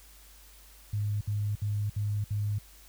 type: tone bursts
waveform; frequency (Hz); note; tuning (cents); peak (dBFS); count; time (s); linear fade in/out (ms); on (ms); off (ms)
sine; 103.83; G#2; 0; -27; 5; 0.93-2.586; 5; 280; 64
effects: added 50 Hz sine -54 dBFS peak until 2.88 s + white hiss -56 dBFS RMS until 2.88 s